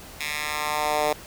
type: tone with high-pass filter sweep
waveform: 10% pulse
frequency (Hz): 150.3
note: D3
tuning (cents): +40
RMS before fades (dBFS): -26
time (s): 0.2-1.13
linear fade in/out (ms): 5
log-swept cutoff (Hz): 2300 to 520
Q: 1.6
effects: pink hiss -43 dBFS RMS until 1.26 s